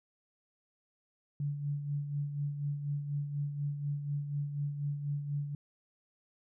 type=tone with tremolo; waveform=sine; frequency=144.3 Hz; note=D3; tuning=30 cents flat; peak=-30 dBFS; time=1.4-5.55 s; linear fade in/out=2 ms; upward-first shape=sine; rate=4.1 Hz; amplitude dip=55%; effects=none